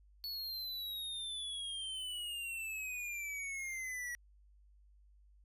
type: exponential sweep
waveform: square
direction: down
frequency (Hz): 4435 to 1920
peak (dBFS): -40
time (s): 0.24-4.15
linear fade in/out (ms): 0
effects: added 50 Hz sine -61 dBFS peak until 5.44 s + resampled to 32000 Hz